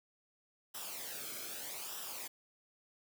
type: noise with flanger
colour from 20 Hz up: white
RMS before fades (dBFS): -44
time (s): 0.74-2.28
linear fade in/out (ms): 10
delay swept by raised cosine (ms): 0.45 to 1.1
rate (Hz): 0.81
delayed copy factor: -0.65
effects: none